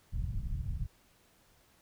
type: low-pass noise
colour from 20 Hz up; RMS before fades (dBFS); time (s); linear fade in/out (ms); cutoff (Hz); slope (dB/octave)
pink; -35; 0.12-0.87; 20; 140; 24
effects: pink hiss -66 dBFS RMS until 1.81 s